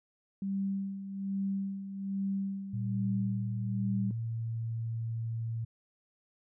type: tone with tremolo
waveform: sine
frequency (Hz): 195.6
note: G3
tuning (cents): -4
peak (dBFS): -29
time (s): 0.42-4.11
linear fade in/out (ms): 2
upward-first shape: sine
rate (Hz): 1.2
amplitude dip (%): 65
type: tone with pitch glide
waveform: sine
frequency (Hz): 115.3 to 114.11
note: A#2 to A#2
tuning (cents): -19 to -36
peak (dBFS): -32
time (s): 2.73-5.65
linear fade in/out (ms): 10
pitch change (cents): -17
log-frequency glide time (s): 3.92-4.32
effects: none